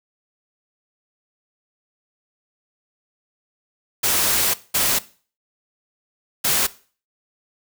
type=noise bursts at uneven times; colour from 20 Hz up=white; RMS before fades=-19 dBFS; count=3; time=4.03-4.54 / 4.74-4.99 / 6.44-6.67 s; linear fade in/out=10 ms; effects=noise-tail reverb RT60 0.4 s tail -18 dB re dry